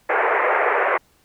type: band-pass noise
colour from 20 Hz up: pink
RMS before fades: -19 dBFS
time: 0.09-0.98 s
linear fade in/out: 10 ms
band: 410 to 2200 Hz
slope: 48 dB/octave
effects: pink hiss -59 dBFS RMS until 1.24 s